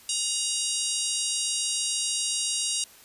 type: harmonic tone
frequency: 947 Hz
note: A#5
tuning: 27 cents sharp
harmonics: 3 / 4 / 5 / 6 / 7 / 8 / 9 / 10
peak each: -34 / -34 / -34 / -34 / -34 / -34 / -34 / -34 dBFS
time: 0.09-2.84 s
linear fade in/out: 2 ms
effects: white hiss -52 dBFS RMS until 3.04 s + resampled to 32000 Hz